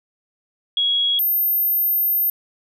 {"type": "tone pair in turn", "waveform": "sine", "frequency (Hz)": [3322, 13158], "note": ["G#7", "G#9"], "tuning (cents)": [0, -17], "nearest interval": "2 octaves", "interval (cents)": 2383, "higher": "second", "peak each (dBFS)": -16, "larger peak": "neither", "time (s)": [[0.77, 1.19], [1.19, 2.3]], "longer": "second", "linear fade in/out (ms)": 2, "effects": []}